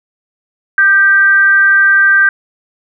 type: tone with frequency modulation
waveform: sine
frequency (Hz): 1568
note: G6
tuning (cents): 0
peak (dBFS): -5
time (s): 0.78-2.29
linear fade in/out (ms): 2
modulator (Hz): 358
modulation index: 0.34
effects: none